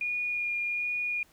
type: tone with vibrato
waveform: sine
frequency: 2433 Hz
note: D#7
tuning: 39 cents flat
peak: -28 dBFS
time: 0.01-1.23 s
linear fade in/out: 2 ms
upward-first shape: sine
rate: 1.3 Hz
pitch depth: 12 cents each way
effects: pink hiss -62 dBFS RMS until 1.32 s